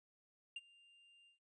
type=tone with ADSR envelope; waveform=triangle; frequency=2794 Hz; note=F7; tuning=in tune; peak=-39 dBFS; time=0.56-1.39 s; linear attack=4 ms; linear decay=33 ms; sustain=-24 dB; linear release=120 ms; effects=resampled to 22050 Hz